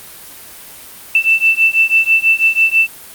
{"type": "beating tone pair", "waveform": "sine", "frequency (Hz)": [2659, 2665.1], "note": ["E7", "E7"], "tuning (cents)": [14, 18], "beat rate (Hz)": 6.1, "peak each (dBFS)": -12, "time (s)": [1.15, 2.87], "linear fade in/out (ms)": 2, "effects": ["white hiss -35 dBFS RMS until 3.14 s", "Opus 32 kbps"]}